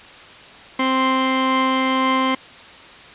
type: tone pair together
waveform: sawtooth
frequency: 262.1 / 1046.5 Hz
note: C4 / C6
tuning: +3 / 0 cents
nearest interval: 2 octaves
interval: 2397 cents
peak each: -15 dBFS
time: 0.79-2.35 s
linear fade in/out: 5 ms
effects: white hiss -41 dBFS RMS until 3.14 s + resampled to 8000 Hz